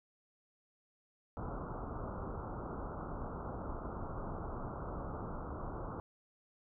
pink low-pass noise, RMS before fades -42 dBFS, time 1.37-6 s, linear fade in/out 0 ms, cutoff 1400 Hz, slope 96 dB/octave, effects none

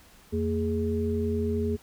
sine tone cluster, 85.8 / 227.4 / 415 Hz, F2 / A#3 / G#4, -30 / -43 / -1 cents, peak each -29 dBFS, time 0.32-1.77 s, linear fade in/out 20 ms, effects pink hiss -55 dBFS RMS until 1.82 s

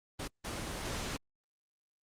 pink noise bursts at uneven times, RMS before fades -38 dBFS, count 2, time 0.19-0.28 / 0.44-1.17 s, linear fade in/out 10 ms, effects low-pass 9000 Hz 12 dB/octave + Opus 24 kbps

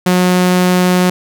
sawtooth tone, 181.2 Hz, F#3, 36 cents flat, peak -5 dBFS, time 0.06-1.1 s, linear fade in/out 5 ms, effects none

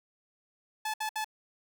sawtooth tone bursts, 865 Hz, A5, 30 cents flat, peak -27 dBFS, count 3, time 0.85-1.245 s, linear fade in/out 5 ms, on 89 ms, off 64 ms, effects none

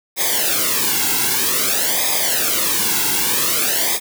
white noise with flanger, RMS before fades -18 dBFS, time 0.16-4 s, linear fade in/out 50 ms, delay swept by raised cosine 0.69 to 1.68 ms, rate 0.52 Hz, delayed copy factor -0.85, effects none

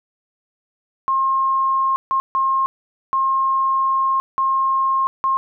sine tone bursts at uneven times, 1069 Hz, C6, 37 cents sharp, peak -15 dBFS, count 6, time 1.08-1.96 / 2.11-2.2 / 2.35-2.66 / 3.13-4.2 / 4.38-5.07 / 5.24-5.37 s, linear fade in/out 0 ms, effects none

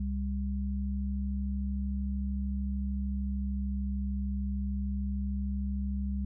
sine tone pair together, 66.74 / 200 Hz, C2 / G3, +35 / +35 cents, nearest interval octave + perfect fifth, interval 1900 cents, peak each -31 / -34 dBFS, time 0-6.25 s, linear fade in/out 5 ms, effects none

